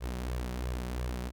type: tone with flanger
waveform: sawtooth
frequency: 61.74 Hz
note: B1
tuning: in tune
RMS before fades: -35 dBFS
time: 0-1.32 s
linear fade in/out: 50 ms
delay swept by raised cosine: 1.7 to 5.4 ms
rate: 2.9 Hz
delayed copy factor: +0.6
effects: none